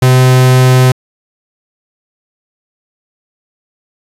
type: tone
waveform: 45% pulse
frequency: 128.2 Hz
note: C3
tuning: 35 cents flat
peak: -4 dBFS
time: 0.02-0.92 s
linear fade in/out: 5 ms
effects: resampled to 32000 Hz + 7-bit